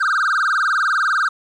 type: tone with vibrato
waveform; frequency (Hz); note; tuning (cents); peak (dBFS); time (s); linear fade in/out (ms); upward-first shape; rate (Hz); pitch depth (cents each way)
triangle; 1396.9; F6; 0; -13; 0-1.29; 10; sine; 20; 240
effects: resampled to 22050 Hz + 8-bit